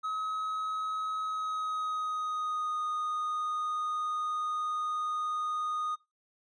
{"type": "tone with pitch glide", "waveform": "triangle", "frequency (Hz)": [1276, 1235.4], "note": ["D#6", "D#6"], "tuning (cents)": [43, -13], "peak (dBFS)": -29, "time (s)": [0.03, 5.96], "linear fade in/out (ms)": 20, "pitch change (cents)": -56, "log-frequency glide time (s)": [1.23, 2.82], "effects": ["noise-tail reverb RT60 0.2 s tail -17 dB re dry", "resampled to 22050 Hz"]}